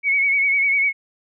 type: tone with vibrato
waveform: sine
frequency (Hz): 2226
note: C#7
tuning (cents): +7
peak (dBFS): -15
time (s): 0.03-0.93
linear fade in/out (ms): 50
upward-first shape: sine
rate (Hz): 10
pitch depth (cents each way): 44
effects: none